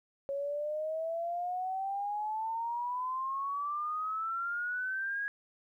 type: exponential sweep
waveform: sine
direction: up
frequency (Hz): 551 to 1661.2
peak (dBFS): -32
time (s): 0.29-5.28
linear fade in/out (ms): 0
effects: 12-bit